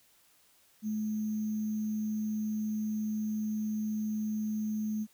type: tone with sample-and-hold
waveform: sine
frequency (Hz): 214.3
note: A3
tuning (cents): -45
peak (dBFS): -30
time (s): 0.82-5.07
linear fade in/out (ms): 50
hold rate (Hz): 6300
effects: white hiss -65 dBFS RMS until 5.13 s